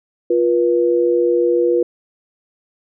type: tone pair together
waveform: sine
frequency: 350 / 483.8 Hz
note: F4 / B4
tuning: +4 / -36 cents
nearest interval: tritone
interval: 560 cents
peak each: -15 dBFS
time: 0.3-1.83 s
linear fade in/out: 5 ms
effects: none